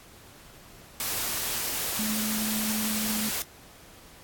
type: tone in noise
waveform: sine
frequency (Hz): 216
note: A3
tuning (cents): -32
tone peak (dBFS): -29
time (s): 1.99-3.29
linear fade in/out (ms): 0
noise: white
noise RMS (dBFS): -30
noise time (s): 1-3.42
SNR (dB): -2
effects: pink hiss -51 dBFS RMS until 4.23 s + AAC 64 kbps